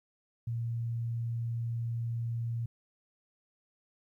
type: tone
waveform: sine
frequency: 116.54 Hz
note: A#2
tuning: in tune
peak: -31 dBFS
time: 0.47-2.66 s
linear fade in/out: 5 ms
effects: 12-bit